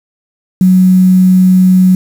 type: tone with quantisation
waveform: sine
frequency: 185 Hz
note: F#3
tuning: in tune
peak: -3 dBFS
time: 0.61-1.95 s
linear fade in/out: 2 ms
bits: 5
effects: none